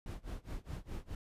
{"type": "noise with tremolo", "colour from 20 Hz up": "brown", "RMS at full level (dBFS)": -40, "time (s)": [0.06, 1.15], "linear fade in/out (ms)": 2, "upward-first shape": "sine", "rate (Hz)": 4.8, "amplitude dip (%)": 95, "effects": ["resampled to 32000 Hz"]}